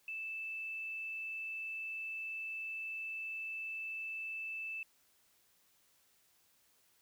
sine tone, 2637 Hz, E7, in tune, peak -39 dBFS, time 0.08-4.83 s, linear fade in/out 2 ms, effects white hiss -71 dBFS RMS until 7.01 s

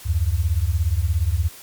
sine beating tone pair, 73.42 / 90.42 Hz, D2 / F#2, 0 / -39 cents, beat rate 17 Hz, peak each -20 dBFS, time 0.05-1.49 s, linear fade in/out 20 ms, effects white hiss -42 dBFS RMS until 1.62 s + MP3 96 kbps

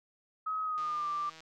sine tone with pitch glide, 1272 to 1180 Hz, D#6 to D6, +38 to +8 cents, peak -31 dBFS, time 0.46-1.3 s, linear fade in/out 10 ms, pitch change -130 cents, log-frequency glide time 0.63-1.08 s
click train, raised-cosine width 0.2 ms, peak -34 dBFS, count 101, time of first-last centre 0.78-1.405 s, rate 160 Hz
effects none

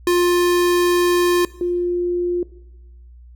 square / sine tone pair in turn, 352.4 / 352.4 Hz, F4 / F4, +16 / +16 cents, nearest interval unison, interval 0 cents, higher neither, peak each -14 / -17 dBFS, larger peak first, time 0.07-1.45 / 1.61-2.43 s, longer first, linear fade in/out 2 ms, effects noise-tail reverb RT60 1.0 s tail -19 dB re dry + added 60 Hz sine -40 dBFS peak until 3.35 s

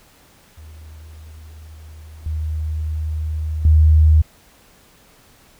sine tone with level steps, 77.78 Hz, D#2, in tune, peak -36 / -20 / -8 dBFS, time 0.57-4.22 s, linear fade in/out 10 ms, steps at 2.26 / 3.65 s, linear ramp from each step 2 ms, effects pink hiss -51 dBFS RMS until 5.59 s

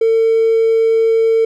triangle tone with hard clipping, 450.9 Hz, A4, 42 cents sharp, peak -10 dBFS, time 0.01-1.45 s, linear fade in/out 5 ms, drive 4 dB, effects none

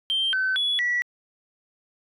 sine tone with pitch steps, 3152 / 1527 / 3394 / 1944 Hz, G7 / G6 / G#7 / B6, +9 / -46 / +37 / -28 cents, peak -20 dBFS, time 0.1-1.02 s, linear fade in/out 0 ms, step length 230 ms, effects tanh soft clip ceiling -17 dBFS

